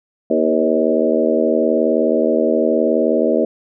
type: harmonic tone with a mistuned harmonic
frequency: 79.1 Hz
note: D#2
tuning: 29 cents sharp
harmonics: 3 / 4 / 5 / 6 / 7 / 8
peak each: -20 / -20 / -20 / -20 / -20 / -20 dBFS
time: 0.3-3.45 s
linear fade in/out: 5 ms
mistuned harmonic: 6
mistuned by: +26 cents
effects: none